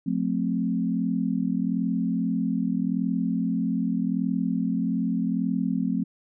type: chord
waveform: sine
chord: F major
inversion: none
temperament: equal with one note detuned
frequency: 179.11 / 220 / 261.6 Hz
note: F3 / A3 / C4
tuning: +44 / 0 / 0 cents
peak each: -27 dBFS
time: 0.06-6.04 s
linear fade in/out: 10 ms
effects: none